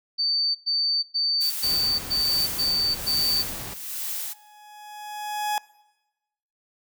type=tone bursts; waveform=sine; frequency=4576 Hz; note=D8; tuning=46 cents flat; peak=-21 dBFS; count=7; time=0.18-3.43 s; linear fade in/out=20 ms; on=370 ms; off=110 ms
type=noise with tremolo; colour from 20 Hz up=blue; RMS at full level=-30 dBFS; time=1.4-4.34 s; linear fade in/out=20 ms; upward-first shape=sine; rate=1.2 Hz; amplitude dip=65%
type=noise; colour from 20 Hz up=pink; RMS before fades=-37 dBFS; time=1.63-3.74 s; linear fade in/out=5 ms
type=tone with exponential growth; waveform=40% pulse; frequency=840 Hz; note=G#5; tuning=19 cents sharp; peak=-21 dBFS; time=4.01-5.58 s; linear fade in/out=1 ms; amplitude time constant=340 ms
effects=noise-tail reverb RT60 1.0 s tail -21 dB re dry